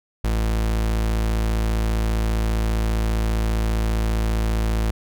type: tone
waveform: 40% pulse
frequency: 55 Hz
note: A1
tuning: in tune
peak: -18 dBFS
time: 0.24-4.91 s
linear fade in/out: 5 ms
effects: none